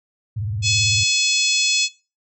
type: tone with vibrato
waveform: sine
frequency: 104.4 Hz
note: G#2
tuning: 10 cents sharp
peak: -22 dBFS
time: 0.36-1.04 s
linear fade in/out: 10 ms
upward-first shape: square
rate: 18 Hz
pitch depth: 160 cents each way
type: harmonic tone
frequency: 854 Hz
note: G#5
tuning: 48 cents sharp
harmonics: 3 / 4 / 5 / 6 / 7 / 8 / 9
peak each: -22 / -23 / -24 / -25 / -25 / -26 / -27 dBFS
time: 0.62-1.89 s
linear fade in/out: 50 ms
effects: noise-tail reverb RT60 0.3 s tail -20 dB re dry